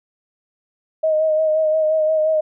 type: tone with vibrato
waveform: sine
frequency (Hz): 626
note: D#5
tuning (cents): +10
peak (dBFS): -14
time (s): 1.03-2.41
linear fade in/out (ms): 10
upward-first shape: sine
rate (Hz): 5.7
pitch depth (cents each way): 28
effects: none